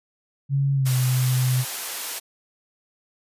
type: tone with pitch glide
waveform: sine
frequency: 138.59 to 127.82 Hz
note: C#3 to C3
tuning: 0 to -40 cents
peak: -18 dBFS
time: 0.49-1.65 s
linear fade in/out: 50 ms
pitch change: -140 cents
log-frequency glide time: 0.74-0.93 s
type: high-pass noise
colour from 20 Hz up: white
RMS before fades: -30 dBFS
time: 0.85-2.2 s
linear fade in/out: 20 ms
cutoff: 440 Hz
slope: 12 dB/octave
effects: resampled to 32000 Hz